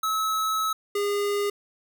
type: tone pair in turn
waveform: square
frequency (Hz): 1294 / 407.6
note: E6 / G#4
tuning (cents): -32 / -32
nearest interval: octave + minor sixth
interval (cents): 2000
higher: first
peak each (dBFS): -24 / -24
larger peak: neither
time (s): 0.03-0.73 / 0.95-1.5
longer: first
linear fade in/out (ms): 5
effects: none